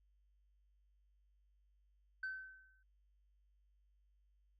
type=tone with exponential decay; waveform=sine; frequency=1533 Hz; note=G6; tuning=39 cents flat; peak=-36 dBFS; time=2.23-2.83 s; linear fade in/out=5 ms; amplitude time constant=130 ms; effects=tanh soft clip ceiling -37 dBFS + added 50 Hz sine -70 dBFS peak until 4.59 s